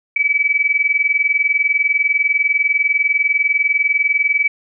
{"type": "tone pair together", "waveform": "sine", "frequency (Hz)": [2280, 2300], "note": ["C#7", "D7"], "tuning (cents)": [48, -37], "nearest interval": "unison", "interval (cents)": 15, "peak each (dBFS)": -16, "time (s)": [0.16, 4.48], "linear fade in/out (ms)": 5, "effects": []}